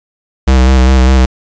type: tone with vibrato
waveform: square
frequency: 64.7 Hz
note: C2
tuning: 19 cents flat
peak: -5 dBFS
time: 0.47-1.26 s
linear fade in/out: 10 ms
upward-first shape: square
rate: 5 Hz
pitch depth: 27 cents each way
effects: resampled to 16000 Hz + 7-bit